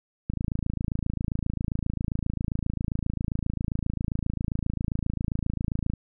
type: click train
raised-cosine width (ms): 5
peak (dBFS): -15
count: 156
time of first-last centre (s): 0.3-5.936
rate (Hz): 27.5
effects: none